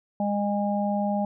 harmonic tone, 204 Hz, G#3, 31 cents flat, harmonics 1 / 3 / 4, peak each -25 / -29 / -29 dBFS, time 0.2-1.25 s, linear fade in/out 2 ms, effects none

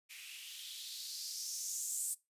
violet noise with band-pass filter sweep, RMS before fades -43 dBFS, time 0.09-2.15 s, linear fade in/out 20 ms, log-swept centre 2300 to 8600 Hz, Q 3.8, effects noise-tail reverb RT60 0.2 s tail -19 dB re dry + resampled to 32000 Hz

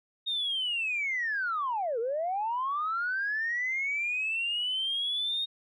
sine linear two-way sweep, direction down then up, 3729 to 440 to 3729 Hz, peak -27 dBFS, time 0.26-5.46 s, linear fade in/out 20 ms, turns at 1.99 s, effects tanh soft clip ceiling -23 dBFS

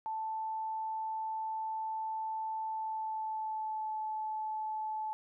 sine tone with pitch glide, 880 to 866.9 Hz, A5 to A5, 0 to -26 cents, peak -34 dBFS, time 0.06-5.13 s, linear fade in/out 0 ms, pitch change -26 cents, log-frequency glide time 2.67-3.95 s, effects none

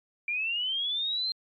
sine linear sweep, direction up, 2349 to 4186 Hz, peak -27 dBFS, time 0.28-1.32 s, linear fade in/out 2 ms, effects MP3 48 kbps

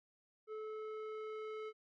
square tone with low-pass filter sweep, 433.2 Hz, A4, 27 cents flat, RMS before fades -45 dBFS, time 0.47-1.73 s, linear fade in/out 50 ms, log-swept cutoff 1200 to 2300 Hz, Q 1, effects none

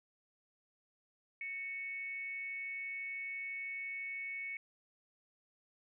sine tone with frequency modulation, 2217 Hz, C#7, in tune, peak -39 dBFS, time 1.41-4.57 s, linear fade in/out 2 ms, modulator 378 Hz, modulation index 0.3, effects none

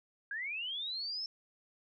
sine linear sweep, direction up, 1583 to 5350 Hz, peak -36 dBFS, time 0.31-1.26 s, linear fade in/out 2 ms, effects none

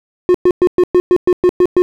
triangle tone bursts, 360 Hz, F#4, 47 cents flat, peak -4 dBFS, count 10, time 0.29-1.82 s, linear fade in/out 0 ms, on 54 ms, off 110 ms, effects none

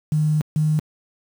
sine tone pair in turn, 153 / 153.89 Hz, D#3 / D#3, -29 / -19 cents, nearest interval unison, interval 10 cents, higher second, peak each -15 dBFS, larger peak neither, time 0.12-0.41 / 0.56-0.79 s, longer first, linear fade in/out 0 ms, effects high-pass 100 Hz 12 dB/octave + 7-bit

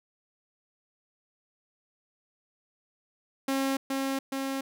sawtooth tone with echo, 270 Hz, C#4, 45 cents flat, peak -22 dBFS, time 3.48-3.77 s, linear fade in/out 5 ms, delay 420 ms, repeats 2, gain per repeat -2 dB, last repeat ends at 4.61 s, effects none

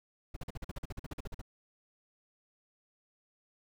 brown noise bursts, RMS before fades -39 dBFS, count 16, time 0.34-1.415 s, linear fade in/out 5 ms, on 25 ms, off 45 ms, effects none

